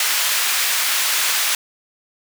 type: high-pass noise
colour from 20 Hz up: pink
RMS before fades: -19 dBFS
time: 0-1.55 s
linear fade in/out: 2 ms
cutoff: 1600 Hz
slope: 12 dB/octave
effects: none